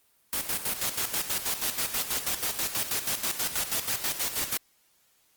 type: noise with tremolo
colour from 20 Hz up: white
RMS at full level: -28 dBFS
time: 0.33-4.57 s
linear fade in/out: 0 ms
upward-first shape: square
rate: 6.2 Hz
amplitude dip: 65%
effects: white hiss -66 dBFS RMS until 5.36 s + Opus 24 kbps